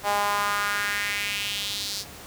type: tone with high-pass filter sweep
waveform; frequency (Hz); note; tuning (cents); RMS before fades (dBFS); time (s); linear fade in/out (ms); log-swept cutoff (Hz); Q
sawtooth; 204.2; G#3; -29; -27; 0.03-2.05; 50; 750 to 4900; 2.8
effects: pink hiss -42 dBFS RMS until 2.26 s + high-pass 60 Hz 12 dB/octave